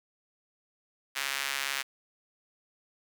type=tone with high-pass filter; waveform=sawtooth; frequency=137.9 Hz; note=C#3; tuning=9 cents flat; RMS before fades=-33 dBFS; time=1.15-1.83 s; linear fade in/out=20 ms; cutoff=1900 Hz; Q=1.2; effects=none